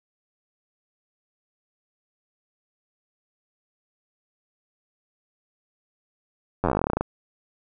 slowing click train, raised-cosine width 1 ms, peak -8 dBFS, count 18, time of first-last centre 6.64-7.01 s, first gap 10 ms, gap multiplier 1.09, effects none

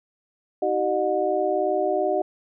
sine tone cluster, 318.7 / 381.6 / 608 / 726 Hz, D#4 / G4 / D#5 / F#5, +42 / -47 / -40 / -33 cents, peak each -30 / -25 / -24 / -26 dBFS, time 0.62-2.22 s, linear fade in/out 5 ms, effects none

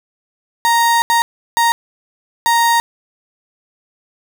35% pulse tone bursts at uneven times, 932.3 Hz, A#5, in tune, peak -9 dBFS, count 4, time 0.65-1.02 / 1.1-1.22 / 1.57-1.72 / 2.46-2.8 s, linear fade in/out 0 ms, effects none

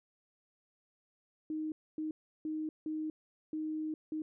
sine tone bursts at uneven times, 311.1 Hz, D#4, in tune, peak -34 dBFS, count 6, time 1.5-1.72 / 1.98-2.11 / 2.45-2.69 / 2.86-3.1 / 3.53-3.94 / 4.12-4.22 s, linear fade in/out 2 ms, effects none

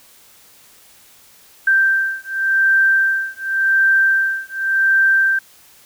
sine beating tone pair, 1568 / 1568.89 Hz, G6 / G6, 0 / +1 cents, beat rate 0.89 Hz, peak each -16 / -16 dBFS, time 1.67-5.39 s, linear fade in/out 5 ms, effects white hiss -48 dBFS RMS until 5.85 s

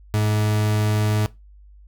40% pulse tone, 106.3 Hz, G#2, 41 cents sharp, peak -17 dBFS, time 0.14-1.26 s, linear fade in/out 0 ms, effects noise-tail reverb RT60 0.2 s tail -18 dB re dry + added 50 Hz sine -44 dBFS peak until 1.87 s

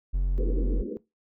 triangle tone, 45.27 Hz, F#1, 37 cents flat, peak -20 dBFS, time 0.13-0.83 s, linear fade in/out 20 ms
white band-pass noise, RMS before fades -34 dBFS, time 0.38-0.97 s, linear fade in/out 0 ms, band 200 to 490 Hz, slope 96 dB/octave
effects noise-tail reverb RT60 0.2 s tail -19 dB re dry

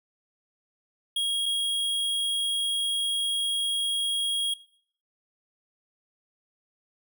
square tone pair in turn, 3285 / 3285 Hz, G#7 / G#7, -20 / -20 cents, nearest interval unison, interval 0 cents, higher neither, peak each -25 dBFS, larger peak neither, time 1.16-1.46 / 1.46-4.54 s, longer second, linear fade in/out 5 ms, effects noise-tail reverb RT60 0.6 s tail -20 dB re dry

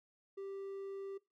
triangle tone, 392 Hz, G4, in tune, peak -40 dBFS, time 0.37-1.18 s, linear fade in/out 10 ms, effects noise-tail reverb RT60 0.2 s tail -19 dB re dry

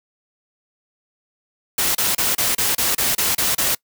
white noise bursts, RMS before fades -19 dBFS, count 10, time 1.78-3.75 s, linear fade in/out 5 ms, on 170 ms, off 30 ms, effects noise-tail reverb RT60 0.1 s tail -25 dB re dry

